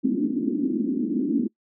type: band-pass noise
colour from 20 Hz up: pink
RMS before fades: -24 dBFS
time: 0.03-1.48 s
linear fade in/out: 20 ms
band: 230 to 310 Hz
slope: 48 dB/octave
effects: noise-tail reverb RT60 0.1 s tail -23 dB re dry